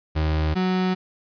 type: tone pair in turn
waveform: 35% pulse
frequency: 77.78 / 184.99 Hz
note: D#2 / F#3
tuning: 0 / 0 cents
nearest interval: octave + minor third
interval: 1500 cents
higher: second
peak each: -18 dBFS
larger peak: neither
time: 0.15-0.55 / 0.55-0.95 s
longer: neither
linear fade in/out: 20 ms
effects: resampled to 11025 Hz + 10-bit